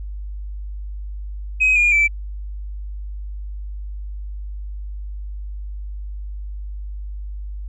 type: tone with pitch steps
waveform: sine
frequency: 2529 / 2425 / 2324 Hz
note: D#7 / D#7 / D7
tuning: +28 / -45 / -19 cents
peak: -11 dBFS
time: 1.6-2.08 s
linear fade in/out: 20 ms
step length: 160 ms
effects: tanh soft clip ceiling -9 dBFS + added 50 Hz sine -27 dBFS peak until 7.68 s